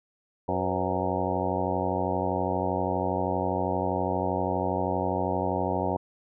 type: harmonic tone with a mistuned harmonic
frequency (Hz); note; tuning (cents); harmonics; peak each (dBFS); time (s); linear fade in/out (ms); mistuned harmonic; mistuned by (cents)
92.5; F#2; 0; 1 / 2 / 3 / 4 / 5 / 6 / 7 / 8 / 9 / 10; -34 / -34 / -34 / -34 / -34 / -34 / -34 / -34 / -34 / -34; 0.48-5.97; 5; 5; +80
effects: none